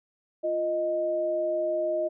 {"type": "tone pair together", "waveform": "sine", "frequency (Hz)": [347.7, 621.7], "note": ["F4", "D#5"], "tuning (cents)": [-8, -2], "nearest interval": "minor seventh", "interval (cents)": 1006, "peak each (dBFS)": [-32, -25], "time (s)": [0.43, 2.09], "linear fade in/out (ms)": 20, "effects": []}